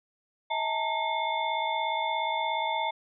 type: tone cluster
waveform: sine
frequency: 642 / 857 / 914 / 2157 / 3524 Hz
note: E5 / A5 / A#5 / C#7 / A7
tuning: -46 / -46 / -34 / -48 / +2 cents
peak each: -35 / -34 / -29 / -35 / -37 dBFS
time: 0.5-2.91 s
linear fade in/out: 10 ms
effects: none